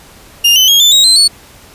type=tone with pitch steps; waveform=35% pulse; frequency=2815 / 3035 / 3271 / 3526 / 3801 / 4098 / 4417 Hz; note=F7 / F#7 / G#7 / A7 / A#7 / C8 / C#8; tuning=+13 / +43 / -27 / +3 / +33 / -37 / -7 cents; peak=-3 dBFS; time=0.44-1.28 s; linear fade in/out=10 ms; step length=120 ms; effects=pink hiss -39 dBFS RMS until 1.74 s + resampled to 32000 Hz